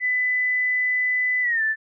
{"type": "tone with pitch glide", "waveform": "sine", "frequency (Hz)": [2000, 1761.3], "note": ["B6", "A6"], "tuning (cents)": [21, 1], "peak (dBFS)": -19, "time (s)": [0, 1.76], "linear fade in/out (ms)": 50, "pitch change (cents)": -220, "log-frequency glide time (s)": [1.42, 1.62], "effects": []}